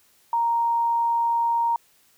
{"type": "tone", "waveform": "sine", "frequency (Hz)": 932.3, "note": "A#5", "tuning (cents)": 0, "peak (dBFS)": -19, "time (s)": [0.33, 1.76], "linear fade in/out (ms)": 2, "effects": ["white hiss -60 dBFS RMS until 2.17 s"]}